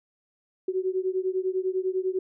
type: beating tone pair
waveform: sine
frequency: 370 / 380 Hz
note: F#4 / F#4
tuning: 0 / +46 cents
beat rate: 10 Hz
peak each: -27 / -28 dBFS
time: 0.68-2.19 s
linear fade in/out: 5 ms
effects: none